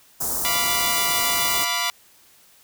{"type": "band-stop noise", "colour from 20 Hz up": "white", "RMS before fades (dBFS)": -25, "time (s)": [0.2, 1.65], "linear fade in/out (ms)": 10, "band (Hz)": [1200, 5900], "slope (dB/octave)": 24}
{"type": "chord", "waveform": "10% pulse", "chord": "B diminished", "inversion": "second", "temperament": "equal with one note detuned", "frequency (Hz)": [698.5, 987.8, 1166.5], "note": ["F5", "B5", "D6"], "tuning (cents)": [0, 0, -12], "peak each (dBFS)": [-19, -16, -18], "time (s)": [0.45, 1.9], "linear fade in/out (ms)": 0}
{"effects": ["white hiss -54 dBFS RMS until 2.63 s"]}